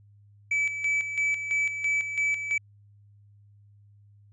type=tone with tremolo; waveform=triangle; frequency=2300 Hz; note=D7; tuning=37 cents flat; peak=-21 dBFS; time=0.51-2.58 s; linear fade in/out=5 ms; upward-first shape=square; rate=3 Hz; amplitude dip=60%; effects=added 102 Hz sine -53 dBFS peak until 4.32 s + resampled to 22050 Hz